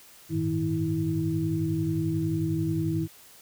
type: tone cluster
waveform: sine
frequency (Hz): 98.7 / 109.9 / 157.3 / 325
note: G2 / A2 / D#3 / E4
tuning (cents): +12 / -2 / +19 / -24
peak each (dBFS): -33 / -34 / -28 / -28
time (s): 0.29-3.08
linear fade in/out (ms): 50
effects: white hiss -52 dBFS RMS until 3.41 s